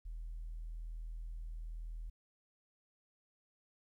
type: tone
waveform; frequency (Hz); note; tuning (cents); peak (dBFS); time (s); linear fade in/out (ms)
sine; 40.5; E1; -30; -40; 0.05-2.1; 10
effects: tanh soft clip ceiling -38 dBFS + 13-bit